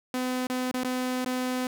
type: tone with dropouts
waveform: sawtooth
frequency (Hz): 253.5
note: B3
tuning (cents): +45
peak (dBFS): -23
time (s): 0.14-1.67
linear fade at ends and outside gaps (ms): 2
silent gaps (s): 0.47-0.499 / 0.714-0.741 / 0.835-0.846 / 1.247-1.26
effects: none